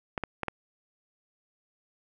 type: clicks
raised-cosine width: 0.5 ms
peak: -15 dBFS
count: 4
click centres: 0.178 / 0.237 / 0.433 / 0.483 s
effects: none